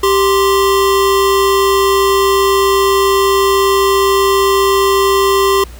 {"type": "tone pair together", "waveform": "square", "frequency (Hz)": [391.4, 1046.5], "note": ["G4", "C6"], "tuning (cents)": [-3, 0], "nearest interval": "octave + perfect fourth", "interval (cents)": 1703, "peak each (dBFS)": [-11, -15], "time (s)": [0.03, 5.64], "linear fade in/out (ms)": 5, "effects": ["added 60 Hz sine -30 dBFS peak until 5.79 s", "pink hiss -40 dBFS RMS until 5.79 s"]}